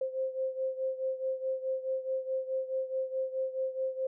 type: beating tone pair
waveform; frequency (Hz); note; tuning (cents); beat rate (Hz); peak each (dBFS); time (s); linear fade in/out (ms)
sine; 523.3 / 528; C5 / C5; 0 / +16; 4.7; -32 / -36; 0.01-4.07; 5
effects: none